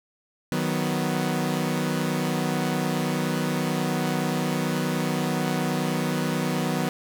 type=chord; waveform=sawtooth; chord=B major; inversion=first; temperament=equal; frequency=155.56 / 185 / 246.9 Hz; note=D#3 / F#3 / B3; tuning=0 / 0 / 0 cents; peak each=-24 dBFS; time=0.52-6.89 s; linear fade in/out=0 ms; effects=none